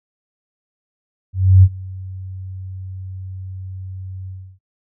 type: tone with ADSR envelope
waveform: sine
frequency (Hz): 94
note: F#2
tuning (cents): +28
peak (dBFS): -4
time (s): 1.33-4.59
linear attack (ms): 300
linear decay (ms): 53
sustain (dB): -24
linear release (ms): 310
effects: noise-tail reverb RT60 0.1 s tail -18 dB re dry